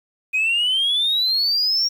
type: exponential sweep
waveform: sine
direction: up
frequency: 2489 to 5630 Hz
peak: -15 dBFS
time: 0.33-1.89 s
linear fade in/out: 20 ms
effects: tanh soft clip ceiling -14 dBFS + 8-bit